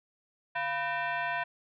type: tone with frequency modulation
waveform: sine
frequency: 146.83 Hz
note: D3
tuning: in tune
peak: -29 dBFS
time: 0.55-1.44 s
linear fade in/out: 10 ms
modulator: 840 Hz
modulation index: 2.5
effects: none